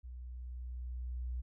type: tone with level ramp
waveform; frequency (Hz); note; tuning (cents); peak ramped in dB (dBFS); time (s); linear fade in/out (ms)
sine; 61.6; B1; -4; -44 to -35; 0.03-1.42; 20
effects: none